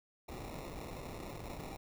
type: noise with sample-and-hold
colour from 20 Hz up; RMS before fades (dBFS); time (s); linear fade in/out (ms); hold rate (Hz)
pink; -45; 0.28-1.77; 10; 1575
effects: none